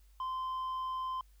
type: tone with tanh clipping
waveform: sine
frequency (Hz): 1036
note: C6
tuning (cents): -17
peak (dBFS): -35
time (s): 0.2-1.21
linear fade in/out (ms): 2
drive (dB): 4
effects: added 50 Hz sine -58 dBFS peak until 1.4 s + white hiss -72 dBFS RMS until 1.4 s